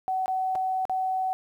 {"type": "tone with dropouts", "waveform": "sine", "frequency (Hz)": 753, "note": "F#5", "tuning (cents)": 30, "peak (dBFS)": -24, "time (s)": [0.08, 1.33], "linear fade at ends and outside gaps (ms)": 0, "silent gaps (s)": [[0.259, 0.28], [0.552, 0.556], [0.853, 0.896]], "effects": ["10-bit"]}